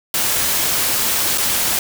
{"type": "noise with dropouts", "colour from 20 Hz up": "white", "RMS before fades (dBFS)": -18, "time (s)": [0.14, 1.79], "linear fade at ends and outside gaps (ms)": 1, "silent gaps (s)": [1.376, 1.382], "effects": []}